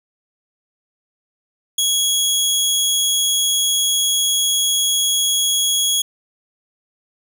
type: tone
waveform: 20% pulse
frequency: 3328 Hz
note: G#7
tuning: 3 cents sharp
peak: -10 dBFS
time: 1.78-6.02 s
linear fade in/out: 5 ms
effects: none